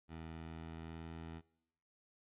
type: tone with pitch glide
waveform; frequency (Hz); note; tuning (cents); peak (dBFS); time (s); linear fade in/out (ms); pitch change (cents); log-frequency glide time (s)
15% pulse; 81 to 81.8; E2 to E2; -30 to -13; -40; 0.08-1.42; 50; +17; 0.39-0.97
effects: noise-tail reverb RT60 0.8 s tail -22 dB re dry + resampled to 8000 Hz